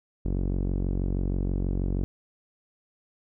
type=tone with low-pass filter; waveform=sawtooth; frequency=46.25 Hz; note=F#1; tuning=in tune; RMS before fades=-27 dBFS; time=0.25-2.04 s; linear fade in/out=0 ms; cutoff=340 Hz; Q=1.3; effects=none